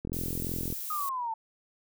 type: click train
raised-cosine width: 3 ms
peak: -22 dBFS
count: 30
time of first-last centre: 0.05-0.726 s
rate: 42.9 Hz
type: noise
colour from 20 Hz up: violet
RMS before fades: -37 dBFS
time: 0.13-1.09 s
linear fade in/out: 0 ms
type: exponential sweep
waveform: sine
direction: down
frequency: 1260 to 880 Hz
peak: -30 dBFS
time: 0.9-1.34 s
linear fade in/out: 5 ms
effects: none